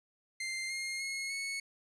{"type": "tone with pitch steps", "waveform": "sawtooth", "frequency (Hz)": [2093, 2130, 2167, 2205], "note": ["C7", "C7", "C#7", "C#7"], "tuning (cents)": [0, 30, -40, -10], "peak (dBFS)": -32, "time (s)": [0.4, 1.6], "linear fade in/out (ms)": 5, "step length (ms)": 300, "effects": ["resampled to 24000 Hz"]}